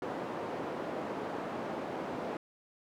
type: band-pass noise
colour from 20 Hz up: white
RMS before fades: -38 dBFS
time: 0.02-2.37 s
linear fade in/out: 2 ms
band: 210 to 680 Hz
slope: 12 dB/octave
effects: none